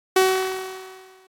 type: tone with exponential decay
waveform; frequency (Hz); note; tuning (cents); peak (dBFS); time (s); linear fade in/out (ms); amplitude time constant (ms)
sawtooth; 376.7; F#4; +31; -9; 0.16-1.27; 5; 240
effects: AAC 48 kbps